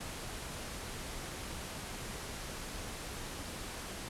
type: low-pass noise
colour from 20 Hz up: pink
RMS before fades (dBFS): -43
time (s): 0-4.09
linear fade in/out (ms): 10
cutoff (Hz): 12000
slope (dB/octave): 48
effects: none